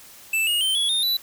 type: tone with pitch steps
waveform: square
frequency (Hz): 2644 / 2867 / 3108 / 3370 / 3654 / 3962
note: E7 / F7 / G7 / G#7 / A#7 / B7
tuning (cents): +5 / +45 / -16 / +25 / -35 / +5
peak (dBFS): -20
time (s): 0.33-1.17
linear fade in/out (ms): 5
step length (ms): 140
effects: white hiss -46 dBFS RMS until 1.22 s